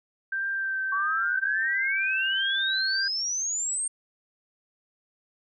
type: tone with vibrato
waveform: sine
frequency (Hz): 1568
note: G6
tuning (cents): 0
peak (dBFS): -26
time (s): 0.32-3.08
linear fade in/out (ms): 5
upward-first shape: triangle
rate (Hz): 1.5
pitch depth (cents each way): 22
type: exponential sweep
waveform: sine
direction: up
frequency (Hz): 1108.7 to 8720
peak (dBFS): -26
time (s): 0.92-3.88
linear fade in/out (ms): 5
effects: none